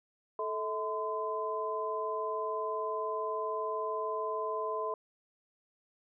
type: tone cluster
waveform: sine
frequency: 436.5 / 643 / 1023 Hz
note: A4 / E5 / C6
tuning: -14 / -43 / -39 cents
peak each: -36 / -38 / -35 dBFS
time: 0.39-4.94 s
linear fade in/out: 2 ms
effects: none